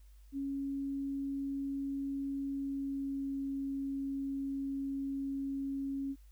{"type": "tone with pitch glide", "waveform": "sine", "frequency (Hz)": [276.1, 274.2], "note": ["C#4", "C#4"], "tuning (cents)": [-7, -19], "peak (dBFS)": -34, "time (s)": [0.32, 6.16], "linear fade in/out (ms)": 50, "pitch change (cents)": -12, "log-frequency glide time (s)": [2.52, 3.38], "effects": ["added 50 Hz sine -54 dBFS peak until 6.31 s", "white hiss -72 dBFS RMS until 6.31 s"]}